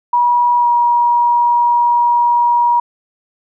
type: tone with pitch glide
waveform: sine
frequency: 965 to 955.6 Hz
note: B5 to A#5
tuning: -40 to +43 cents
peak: -9 dBFS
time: 0.13-2.8 s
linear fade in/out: 5 ms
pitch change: -17 cents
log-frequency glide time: 0.59-0.67 s
effects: none